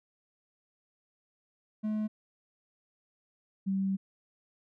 triangle / sine tone pair in turn, 214.3 / 193.32 Hz, A3 / G3, -45 / -24 cents, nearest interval major second, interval 179 cents, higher first, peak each -27 dBFS, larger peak neither, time 1.83-2.08 / 3.66-3.97 s, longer second, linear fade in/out 20 ms, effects none

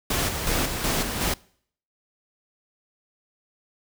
pink noise with tremolo, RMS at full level -24 dBFS, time 0.1-1.34 s, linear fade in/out 5 ms, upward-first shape square, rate 2.7 Hz, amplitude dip 45%, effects noise-tail reverb RT60 0.6 s tail -24 dB re dry

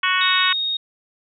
harmonic tone, 370 Hz, F#4, in tune, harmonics 3 / 4 / 5 / 6 / 7 / 8 / 9, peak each -22 / -23 / -24 / -25 / -25 / -26 / -27 dBFS, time 0.03-0.53 s, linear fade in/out 5 ms
sine tone, 3729 Hz, A#7, in tune, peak -20 dBFS, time 0.21-0.77 s, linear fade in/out 5 ms
effects none

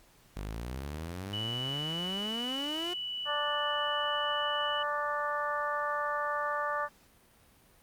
sawtooth exponential sweep, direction up, 47.84 to 362.1 Hz, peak -32 dBFS, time 0.36-2.94 s, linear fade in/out 10 ms
sine tone, 2960 Hz, F#7, in tune, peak -34 dBFS, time 1.33-4.83 s, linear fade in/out 5 ms
harmonic tone, 293.7 Hz, D4, in tune, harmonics 2 / 3 / 4 / 5 / 6, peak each -36 / -38 / -33 / -40 / -38 dBFS, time 3.25-6.89 s, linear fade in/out 50 ms
effects pink hiss -62 dBFS RMS until 7.82 s + Opus 48 kbps

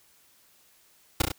pink noise with echo, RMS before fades -22 dBFS, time 1.2-1.22 s, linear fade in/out 5 ms, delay 33 ms, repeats 3, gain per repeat -3 dB, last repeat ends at 1.319 s, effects white hiss -61 dBFS RMS until 1.38 s

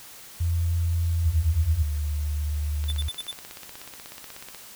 sine tone with pitch glide, 84.6 to 83.77 Hz, E2 to E2, +45 to +28 cents, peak -21 dBFS, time 0.4-1.83 s, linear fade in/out 10 ms, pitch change -17 cents, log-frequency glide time 1-1.27 s
sine tone with vibrato, 74.6 Hz, D2, 28 cents sharp, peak -24 dBFS, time 1.25-3.09 s, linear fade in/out 10 ms, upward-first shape sine, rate 19 Hz, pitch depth 26 cents each way
click train, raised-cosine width 0.2 ms, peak -23 dBFS, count 29, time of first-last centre 2.84-4.547 s, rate 16.4 Hz
square tone bursts, 3520 Hz, A7, in tune, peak -30 dBFS, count 5, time 2.88-3.317 s, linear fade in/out 10 ms, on 41 ms, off 58 ms
effects white hiss -45 dBFS RMS until 4.75 s

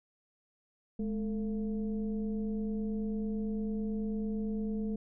sine tone with frequency modulation, 211.5 Hz, G#3, 32 cents sharp, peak -31 dBFS, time 0.99-4.96 s, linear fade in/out 5 ms, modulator 236 Hz, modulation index 0.66, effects none

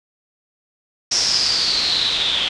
white noise with low-pass filter sweep, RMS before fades -19 dBFS, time 1.11-2.49 s, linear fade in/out 10 ms, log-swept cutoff 5600 to 3300 Hz, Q 8.6, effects resampled to 22050 Hz

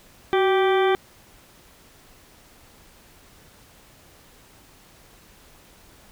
harmonic tone with a mistuned harmonic, 390 Hz, G4, 9 cents flat, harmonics 1 / 2 / 3 / 4 / 5 / 6 / 8 / 9, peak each -18 / -24 / -28 / -30 / -32 / -34 / -36 / -37 dBFS, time 0.33-0.95 s, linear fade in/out 0 ms, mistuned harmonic 1, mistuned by -61 cents, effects pink hiss -52 dBFS RMS until 6.11 s

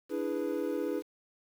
triangle chord, E dominant seventh, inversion third, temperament equal, 293.7 / 329.6 / 415.3 / 493.9 Hz, D4 / E4 / G#4 / B4, 0 / 0 / 0 / 0 cents, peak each -34 dBFS, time 0.09-1.03 s, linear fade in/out 50 ms, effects 9-bit

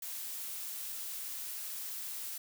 blue noise, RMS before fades -41 dBFS, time 0.02-2.38 s, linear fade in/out 5 ms, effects none

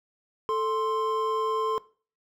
triangle tone pair together, 440 / 1048.3 Hz, A4 / C6, 0 / +3 cents, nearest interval octave + minor third, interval 1503 cents, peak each -25 dBFS, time 0.49-1.78 s, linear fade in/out 0 ms, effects noise-tail reverb RT60 0.4 s tail -20 dB re dry

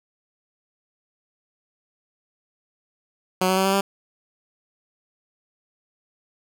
10% pulse tone with pitch steps, 185 / 187.91 / 190.86 / 193.86 / 196.91 Hz, F#3 / F#3 / G3 / G3 / G3, 0 / +27 / -46 / -19 / +8 cents, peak -10 dBFS, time 3.41-3.81 s, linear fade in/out 5 ms, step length 80 ms, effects none

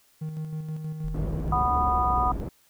triangle tone with tremolo, 156.1 Hz, D#3, 6 cents sharp, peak -27 dBFS, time 0.21-1.63 s, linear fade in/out 10 ms, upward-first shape square, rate 6.3 Hz, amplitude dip 40%
sine exponential two-way sweep, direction up then down, 41.2 to 73.42 to 55.7 Hz, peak -29 dBFS, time 1.04-2.4 s, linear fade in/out 0 ms, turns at 1.75 s
pink low-pass noise, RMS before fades -33 dBFS, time 1.14-2.49 s, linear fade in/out 5 ms, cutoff 480 Hz, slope 12 dB/octave
harmonic tone, 246.4 Hz, B3, 4 cents flat, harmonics 3 / 4 / 5, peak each -26 / -27 / -25 dBFS, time 1.52-2.32 s, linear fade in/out 5 ms
effects white hiss -62 dBFS RMS until 2.69 s

